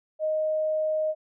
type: tone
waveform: sine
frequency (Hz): 622.3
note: D#5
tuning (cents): 0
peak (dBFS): -23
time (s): 0.19-1.15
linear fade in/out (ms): 50
effects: none